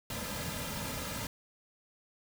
pink noise with comb filter, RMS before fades -38 dBFS, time 0.1-1.27 s, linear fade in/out 2 ms, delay 2.7 ms, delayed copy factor -0.7, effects none

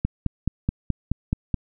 click train, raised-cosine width 5 ms, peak -9 dBFS, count 8, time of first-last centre 0.05-1.543 s, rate 4.69 Hz, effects none

